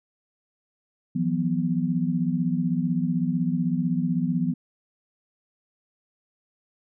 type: chord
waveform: sine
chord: E suspended second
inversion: none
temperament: equal with one note detuned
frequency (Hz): 164.81 / 180.67 / 246.9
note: E3 / F#3 / B3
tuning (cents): 0 / -41 / 0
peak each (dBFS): -26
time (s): 1.15-4.54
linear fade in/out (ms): 10
effects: none